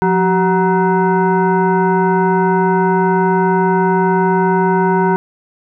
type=tone with frequency modulation; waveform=sine; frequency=381.5 Hz; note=G4; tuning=47 cents flat; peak=-10 dBFS; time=0.02-5.16 s; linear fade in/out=0 ms; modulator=559 Hz; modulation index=1.4; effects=none